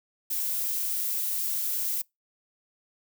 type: noise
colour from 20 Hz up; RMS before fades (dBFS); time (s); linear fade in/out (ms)
violet; -29; 0.3-2.02; 10
effects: noise-tail reverb RT60 0.2 s tail -26 dB re dry